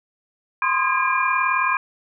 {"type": "tone cluster", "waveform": "sine", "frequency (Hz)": [1024, 1063, 1233, 1628, 2401], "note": ["C6", "C6", "D#6", "G#6", "D7"], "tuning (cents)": [-38, 27, -16, -35, 38], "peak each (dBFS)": [-23, -23, -27, -24, -24], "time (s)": [0.62, 1.77], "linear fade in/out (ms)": 2, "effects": []}